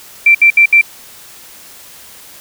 sine tone bursts, 2349 Hz, D7, in tune, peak -3 dBFS, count 4, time 0.26-0.813 s, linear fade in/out 5 ms, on 88 ms, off 67 ms, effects white hiss -37 dBFS RMS until 2.4 s

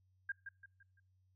sine tone with echo, 1605 Hz, G6, 40 cents sharp, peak -36 dBFS, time 0.29-0.32 s, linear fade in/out 5 ms, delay 170 ms, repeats 4, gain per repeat -8 dB, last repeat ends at 1 s, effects noise-tail reverb RT60 0.4 s tail -25 dB re dry + added 93 Hz sine -70 dBFS peak until 1.35 s

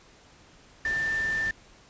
sine tone in noise, 1783 Hz, A6, 22 cents sharp, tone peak -25 dBFS, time 0.85-1.51 s, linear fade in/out 2 ms, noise pink, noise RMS -40 dBFS, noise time 0.85-1.51 s, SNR +12 dB, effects pink hiss -55 dBFS RMS until 1.89 s + resampled to 16000 Hz

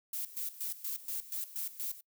violet noise with tremolo, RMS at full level -37 dBFS, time 0.13-2.01 s, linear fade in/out 5 ms, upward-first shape square, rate 4.2 Hz, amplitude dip 80%, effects noise-tail reverb RT60 0.1 s tail -24 dB re dry

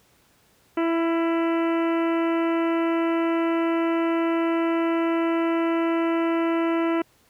harmonic tone with a mistuned harmonic, 331.7 Hz, E4, 11 cents sharp, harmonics 1 / 2 / 3 / 4 / 5 / 6 / 7 / 8 / 9, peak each -21 / -29 / -32 / -33 / -41 / -38 / -41 / -42 / -45 dBFS, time 0.77-7.02 s, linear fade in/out 5 ms, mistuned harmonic 4, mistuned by +18 cents, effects pink hiss -60 dBFS RMS until 7.29 s + high-pass 60 Hz 12 dB/octave

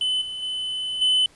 triangle tone with level steps, 3021 Hz, F#7, 35 cents sharp, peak -19 / -28 / -24 / -15 dBFS, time 0.01-1.26 s, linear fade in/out 2 ms, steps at 0.21 / 0.42 / 1.01 s, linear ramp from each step 10 ms, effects pink hiss -54 dBFS RMS until 1.35 s + resampled to 24000 Hz

